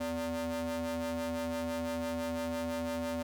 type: ring-modulated tone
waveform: 45% pulse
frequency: 164.81 Hz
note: E3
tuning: in tune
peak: -30 dBFS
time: 0-3.23 s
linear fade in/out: 10 ms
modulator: 415 Hz
effects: none